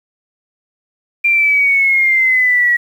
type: exponential sweep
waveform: sine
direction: down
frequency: 2385 to 1914 Hz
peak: -9 dBFS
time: 1.24-2.77 s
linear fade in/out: 10 ms
effects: 7-bit